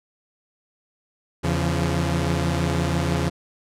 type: tone cluster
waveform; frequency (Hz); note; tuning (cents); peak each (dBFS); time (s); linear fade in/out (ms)
sawtooth; 83 / 139.1 / 172.2; E2 / C#3 / F3; +12 / +6 / -24; -21; 1.43-3.3; 20
effects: low-pass 10000 Hz 12 dB/octave